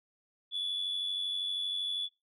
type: tone with amplitude modulation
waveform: sine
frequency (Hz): 3434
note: A7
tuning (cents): -43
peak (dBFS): -28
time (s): 0.51-2.09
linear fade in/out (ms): 50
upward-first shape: sine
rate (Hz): 92.7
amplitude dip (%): 55
effects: noise-tail reverb RT60 0.2 s tail -17 dB re dry + tanh soft clip ceiling -28 dBFS